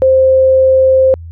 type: tone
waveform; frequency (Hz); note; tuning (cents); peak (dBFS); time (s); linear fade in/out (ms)
sine; 525; C5; +6; -5; 0.02-1.14; 0
effects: added 83 Hz sine -26 dBFS peak until 1.31 s